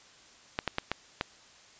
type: clicks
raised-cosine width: 0.3 ms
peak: -12 dBFS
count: 5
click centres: 0.589 / 0.677 / 0.784 / 0.916 / 1.211 s
effects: white hiss -56 dBFS RMS until 1.79 s + resampled to 16000 Hz